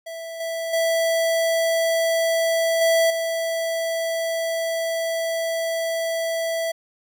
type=tone with level steps; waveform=square; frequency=659.3 Hz; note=E5; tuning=in tune; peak=-32 / -26 / -19 / -16 / -23 dBFS; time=0.06-6.72 s; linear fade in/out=10 ms; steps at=0.4 / 0.73 / 2.81 / 3.1 s; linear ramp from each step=5 ms; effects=none